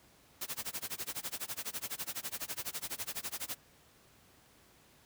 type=noise with tremolo; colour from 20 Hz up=white; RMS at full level=-37 dBFS; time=0.41-3.56 s; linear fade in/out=5 ms; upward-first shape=sine; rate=12 Hz; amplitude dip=100%; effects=pink hiss -63 dBFS RMS until 5.05 s + high-pass 60 Hz 12 dB/octave